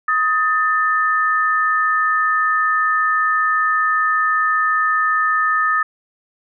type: tone pair together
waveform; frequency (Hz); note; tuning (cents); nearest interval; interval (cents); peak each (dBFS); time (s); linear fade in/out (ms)
sine; 1257.4 / 1780; D#6 / A6; +18 / +20; tritone; 602; -16 / -18; 0.08-5.83; 5
effects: none